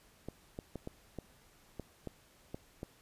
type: clicks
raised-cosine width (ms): 2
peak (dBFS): -27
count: 9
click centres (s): 0.286 / 0.589 / 0.757 / 0.874 / 1.187 / 1.797 / 2.073 / 2.545 / 2.831
effects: pink hiss -64 dBFS RMS until 3.01 s + resampled to 32000 Hz